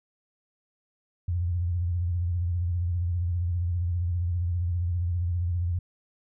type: tone with vibrato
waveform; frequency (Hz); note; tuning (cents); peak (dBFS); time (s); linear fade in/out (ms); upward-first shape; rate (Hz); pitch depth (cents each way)
sine; 87.31; F2; 0; -24; 1.28-5.79; 5; triangle; 15; 92
effects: none